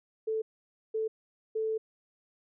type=tone bursts at uneven times; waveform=sine; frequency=440 Hz; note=A4; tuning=in tune; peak=-28 dBFS; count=3; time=0.27-0.42 / 0.94-1.08 / 1.55-1.78 s; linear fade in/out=10 ms; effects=none